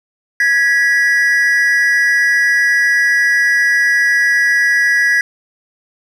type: tone pair together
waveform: triangle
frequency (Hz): 1661.2 / 1946.7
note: G#6 / B6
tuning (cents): 0 / -25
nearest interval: minor third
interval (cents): 275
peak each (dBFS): -11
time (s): 0.4-5.21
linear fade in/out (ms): 2
effects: none